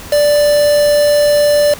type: tone with quantisation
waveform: triangle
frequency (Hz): 587.3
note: D5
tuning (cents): 0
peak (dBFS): -6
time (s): 0.12-1.74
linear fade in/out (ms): 5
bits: 3
effects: pink hiss -31 dBFS RMS until 1.79 s